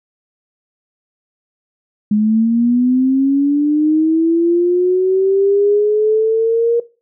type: linear sweep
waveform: sine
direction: up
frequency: 207.8 to 472 Hz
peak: -10 dBFS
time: 2.11-6.8 s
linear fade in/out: 5 ms
effects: noise-tail reverb RT60 0.3 s tail -19 dB re dry